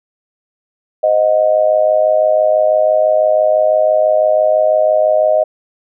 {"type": "tone with amplitude modulation", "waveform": "sine", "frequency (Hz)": 622.3, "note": "D#5", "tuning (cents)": 0, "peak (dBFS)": -5, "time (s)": [1.03, 5.44], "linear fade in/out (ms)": 10, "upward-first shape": "sine", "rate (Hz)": 106, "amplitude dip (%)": 80, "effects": []}